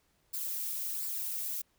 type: noise with flanger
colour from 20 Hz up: violet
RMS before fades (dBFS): -36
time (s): 0.33-1.62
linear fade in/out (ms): 10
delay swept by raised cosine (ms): 0.31 to 2.01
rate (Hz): 1.4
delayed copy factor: -0.5
effects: pink hiss -72 dBFS RMS until 1.78 s